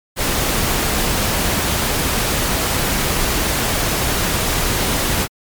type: noise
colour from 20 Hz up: pink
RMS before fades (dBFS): -18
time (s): 0.16-5.28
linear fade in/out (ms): 50
effects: MP3 96 kbps